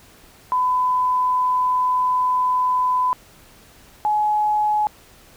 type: tone pair in turn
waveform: sine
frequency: 1005 / 845.1 Hz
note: B5 / G#5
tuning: +30 / +30 cents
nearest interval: minor third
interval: 300 cents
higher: first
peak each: -16 dBFS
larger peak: neither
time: 0.52-3.13 / 4.05-4.87 s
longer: first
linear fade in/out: 0 ms
effects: pink hiss -49 dBFS RMS until 5.36 s